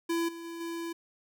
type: tone with level steps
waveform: square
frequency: 335.4 Hz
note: E4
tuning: 30 cents sharp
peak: -28 / -41 / -39 / -35 dBFS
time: 0.09-0.93 s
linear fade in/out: 10 ms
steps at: 0.28 / 0.44 / 0.6 s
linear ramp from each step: 10 ms
effects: none